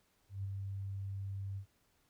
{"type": "tone with ADSR envelope", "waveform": "sine", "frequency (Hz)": 98, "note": "G2", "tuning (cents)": 0, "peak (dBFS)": -35, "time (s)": [0.29, 1.66], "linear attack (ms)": 150, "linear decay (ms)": 20, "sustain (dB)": -3, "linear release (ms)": 89, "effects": ["pink hiss -74 dBFS RMS until 2.09 s"]}